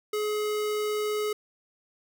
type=tone; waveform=square; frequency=422.6 Hz; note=G#4; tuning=30 cents sharp; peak=-27 dBFS; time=0.13-1.33 s; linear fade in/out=5 ms; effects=none